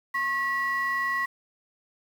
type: tone pair together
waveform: sine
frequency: 1086 / 1933.9 Hz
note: C#6 / B6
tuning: -36 / -37 cents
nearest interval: minor seventh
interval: 999 cents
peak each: -27 / -25 dBFS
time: 0.14-1.26 s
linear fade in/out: 10 ms
effects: tanh soft clip ceiling -20 dBFS + 8-bit